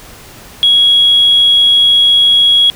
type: tone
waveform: sine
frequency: 3322 Hz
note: G#7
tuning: in tune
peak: -4 dBFS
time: 0.63-2.7 s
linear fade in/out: 0 ms
effects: tanh soft clip ceiling 0 dBFS + pink hiss -35 dBFS RMS until 2.75 s